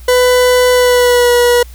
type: tone with pitch glide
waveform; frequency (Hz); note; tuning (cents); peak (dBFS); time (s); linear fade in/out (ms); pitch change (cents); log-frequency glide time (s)
40% pulse; 498.7 to 483.9; B4 to B4; +17 to -35; -6; 0.08-1.63; 5; -52; 0.72-1.32
effects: added 60 Hz sine -30 dBFS peak until 1.74 s + white hiss -43 dBFS RMS until 1.74 s